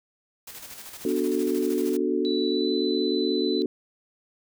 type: noise with tremolo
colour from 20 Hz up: white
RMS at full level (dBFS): -40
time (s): 0.47-1.97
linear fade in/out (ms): 5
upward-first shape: square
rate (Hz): 13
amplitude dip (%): 45
type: chord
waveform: sine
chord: B minor seventh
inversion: none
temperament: equal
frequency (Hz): 246.9 / 293.7 / 370 / 440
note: B3 / D4 / F#4 / A4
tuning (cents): 0 / 0 / 0 / 0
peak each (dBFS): -29 / -27 / -26 / -29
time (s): 1.05-3.66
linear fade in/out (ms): 2
type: tone with pitch glide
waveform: sine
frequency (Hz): 3951 to 4006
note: B7 to B7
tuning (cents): 0 to +24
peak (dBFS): -31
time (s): 2.25-3.62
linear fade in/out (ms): 0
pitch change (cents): +24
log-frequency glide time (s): 2.51-2.7
effects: none